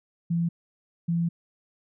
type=tone pair in turn; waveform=sine; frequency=169.1 / 169.1 Hz; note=E3 / E3; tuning=+44 / +44 cents; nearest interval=unison; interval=0 cents; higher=neither; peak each=-22 dBFS; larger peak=neither; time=0.3-0.49 / 1.08-1.29 s; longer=second; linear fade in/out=10 ms; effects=none